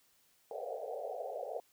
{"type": "band-pass noise", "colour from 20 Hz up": "pink", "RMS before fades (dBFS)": -41, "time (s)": [0.51, 1.6], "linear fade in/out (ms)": 2, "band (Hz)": [440, 760], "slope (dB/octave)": 96, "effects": ["white hiss -70 dBFS RMS until 1.72 s"]}